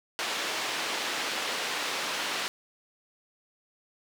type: band-pass noise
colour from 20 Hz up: white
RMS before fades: -32 dBFS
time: 0.19-2.48 s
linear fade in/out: 0 ms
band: 310 to 3800 Hz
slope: 12 dB/octave
effects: none